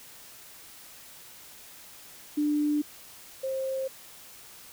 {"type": "tone pair in turn", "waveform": "sine", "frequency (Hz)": [296.6, 530.5], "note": ["D4", "C5"], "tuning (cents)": [17, 24], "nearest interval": "minor seventh", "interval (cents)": 1007, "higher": "second", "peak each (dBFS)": [-23, -28], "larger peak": "first", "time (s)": [[2.37, 2.82], [3.43, 3.88]], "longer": "neither", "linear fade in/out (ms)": 10, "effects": ["white hiss -49 dBFS RMS until 4.72 s"]}